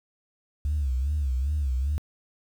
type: tone with vibrato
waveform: sine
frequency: 69.1 Hz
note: C#2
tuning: 5 cents flat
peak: -22 dBFS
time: 0.65-1.98 s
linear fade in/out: 0 ms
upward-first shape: sine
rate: 2.5 Hz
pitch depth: 160 cents each way
effects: tanh soft clip ceiling -19 dBFS + 9-bit